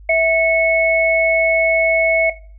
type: tone pair together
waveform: sine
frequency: 654 / 2200 Hz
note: E5 / C#7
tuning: -14 / -14 cents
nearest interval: octave + major sixth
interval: 2100 cents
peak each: -14 dBFS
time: 0.09-2.3 s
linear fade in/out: 5 ms
effects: noise-tail reverb RT60 0.4 s tail -17 dB re dry + added 50 Hz sine -37 dBFS peak until 2.58 s